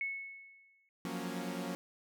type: tone with exponential decay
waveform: sine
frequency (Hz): 2200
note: C#7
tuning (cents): -14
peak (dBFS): -32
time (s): 0.01-0.89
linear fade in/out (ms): 1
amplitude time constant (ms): 190
type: chord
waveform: sawtooth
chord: Gb major seventh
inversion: third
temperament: equal with one note detuned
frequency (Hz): 175.83 / 185 / 233.1 / 277.2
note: F3 / Gb3 / Bb3 / Db4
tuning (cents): +12 / 0 / 0 / 0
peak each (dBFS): -39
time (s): 1.05-1.75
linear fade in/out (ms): 0
effects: none